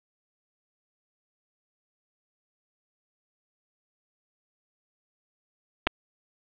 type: clicks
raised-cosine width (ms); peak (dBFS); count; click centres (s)
0.3; -7; 2; 5.869 / 5.872
effects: resampled to 8000 Hz + 7-bit